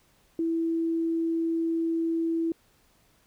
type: tone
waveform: sine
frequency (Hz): 329.6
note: E4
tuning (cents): 0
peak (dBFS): -24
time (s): 0.39-2.52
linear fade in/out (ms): 2
effects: pink hiss -64 dBFS RMS until 3.26 s